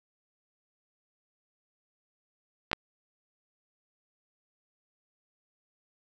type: clicks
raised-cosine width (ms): 0.3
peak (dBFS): -14 / -7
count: 2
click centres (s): 2.715 / 2.731
effects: none